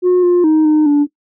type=tone with pitch steps; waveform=sine; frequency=361.5 / 353.8 / 312.3 / 306.3 / 290.7 Hz; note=F#4 / F4 / D#4 / D#4 / D4; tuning=-40 / +23 / +7 / -27 / -18 cents; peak=-5 dBFS; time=0.02-1.07 s; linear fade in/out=50 ms; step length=210 ms; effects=noise-tail reverb RT60 0.1 s tail -19 dB re dry + tanh soft clip ceiling -7 dBFS

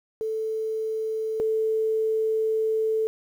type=tone pair in turn; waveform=sine; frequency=440 / 440 Hz; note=A4 / A4; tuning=0 / 0 cents; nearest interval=unison; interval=0 cents; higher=neither; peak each=-25 / -21 dBFS; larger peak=second; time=0.21-1.4 / 1.4-3.07 s; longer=second; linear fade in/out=0 ms; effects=9-bit

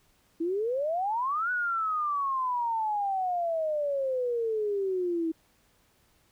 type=exponential two-way sweep; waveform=sine; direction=up then down; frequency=319.9 to 1490 to 319.9 Hz; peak=-26 dBFS; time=0.4-5.32 s; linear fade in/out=10 ms; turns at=1.51 s; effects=pink hiss -66 dBFS RMS until 6.31 s

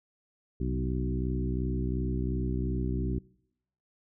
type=harmonic tone with a mistuned harmonic; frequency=62.8 Hz; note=B1; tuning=30 cents sharp; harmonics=1 / 2 / 3 / 4 / 5 / 6; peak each=-31 / -34 / -36 / -37 / -38 / -39 dBFS; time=0.6-3.19 s; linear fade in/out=5 ms; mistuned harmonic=2; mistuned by=+42 cents; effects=noise-tail reverb RT60 0.8 s tail -24 dB re dry

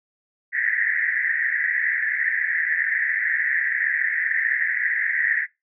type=band-pass noise; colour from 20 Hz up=pink; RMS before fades=-23 dBFS; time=0.52-5.47 s; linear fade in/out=50 ms; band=1700 to 2000 Hz; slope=96 dB/octave; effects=noise-tail reverb RT60 0.2 s tail -20 dB re dry

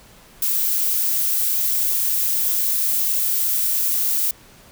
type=noise; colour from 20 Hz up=violet; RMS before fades=-20 dBFS; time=0.42-4.31 s; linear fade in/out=2 ms; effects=pink hiss -48 dBFS RMS until 4.71 s

